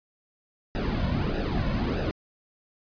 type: noise with flanger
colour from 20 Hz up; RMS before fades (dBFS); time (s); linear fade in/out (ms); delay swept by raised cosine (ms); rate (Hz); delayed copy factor
brown; -27; 0.75-2.11; 0; 0.91 to 2.51; 1.6; -0.7
effects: resampled to 11025 Hz